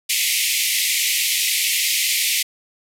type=band-pass noise; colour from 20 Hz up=pink; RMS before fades=-20 dBFS; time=0.09-2.43 s; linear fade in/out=10 ms; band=2000 to 15000 Hz; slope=96 dB/octave; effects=none